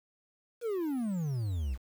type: exponential sweep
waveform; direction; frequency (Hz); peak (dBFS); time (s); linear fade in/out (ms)
triangle; down; 495.9 to 58.27; -28; 0.61-1.78; 50
effects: 9-bit